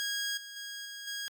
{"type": "tone with level steps", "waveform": "15% pulse", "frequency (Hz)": 1640, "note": "G#6", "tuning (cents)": -22, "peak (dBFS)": [-25, -37, -33, -35, -29], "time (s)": [0, 1.28], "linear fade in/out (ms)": 0, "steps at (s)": [0.37, 0.56, 0.85, 1.07], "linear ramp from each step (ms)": 5, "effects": ["AAC 64 kbps"]}